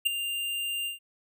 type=tone with ADSR envelope; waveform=square; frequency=2794 Hz; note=F7; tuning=in tune; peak=-19 dBFS; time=0.05-0.99 s; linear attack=18 ms; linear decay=7 ms; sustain=-11 dB; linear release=130 ms; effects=none